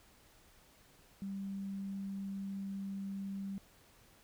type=tone; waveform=sine; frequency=196 Hz; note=G3; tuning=in tune; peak=-38 dBFS; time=1.22-3.58 s; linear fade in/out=0 ms; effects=pink hiss -64 dBFS RMS until 4.23 s